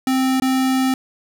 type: tone with dropouts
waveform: square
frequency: 261.6 Hz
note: C4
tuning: in tune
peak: -16 dBFS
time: 0.07-0.94 s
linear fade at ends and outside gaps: 2 ms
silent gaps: 0.4-0.421 s
effects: none